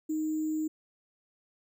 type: tone with sample-and-hold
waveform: sine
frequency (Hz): 311.1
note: D#4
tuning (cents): 0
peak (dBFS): -28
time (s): 0.09-0.68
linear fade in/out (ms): 10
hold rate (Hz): 7350
effects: none